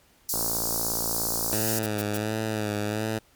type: high-pass noise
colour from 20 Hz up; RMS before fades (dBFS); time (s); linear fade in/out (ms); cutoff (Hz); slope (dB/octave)
white; -28; 0.29-1.79; 2; 4500; 48
type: click train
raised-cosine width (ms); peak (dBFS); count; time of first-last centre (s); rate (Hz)
1; -18; 69; 0.34-1.533; 57
type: noise bursts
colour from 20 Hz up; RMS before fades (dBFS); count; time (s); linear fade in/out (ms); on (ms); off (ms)
blue; -34; 5; 1.52-2.17; 2; 34; 120
type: tone with vibrato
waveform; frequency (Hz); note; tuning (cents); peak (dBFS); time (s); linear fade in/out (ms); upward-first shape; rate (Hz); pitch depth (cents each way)
10% pulse; 107.1; A2; -46; -18; 1.52-3.19; 10; sine; 1.4; 52
effects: pink hiss -60 dBFS RMS until 3.35 s + MP3 96 kbps